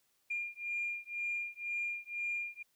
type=beating tone pair; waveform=sine; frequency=2405 / 2407 Hz; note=D7 / D7; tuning=+41 / +42 cents; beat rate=2 Hz; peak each=-38 / -38 dBFS; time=0.3-2.63 s; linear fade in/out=10 ms; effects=tanh soft clip ceiling -28 dBFS + white hiss -75 dBFS RMS until 2.75 s